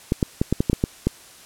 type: clicks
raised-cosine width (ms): 3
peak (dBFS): -5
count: 9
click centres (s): 0.121 / 0.228 / 0.415 / 0.526 / 0.605 / 0.698 / 0.731 / 0.839 / 1.07
effects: white hiss -46 dBFS RMS until 1.45 s + low-pass 11000 Hz 12 dB/octave